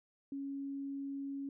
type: tone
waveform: sine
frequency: 276.9 Hz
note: C#4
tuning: 2 cents flat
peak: -38 dBFS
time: 0.32-1.49 s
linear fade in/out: 2 ms
effects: none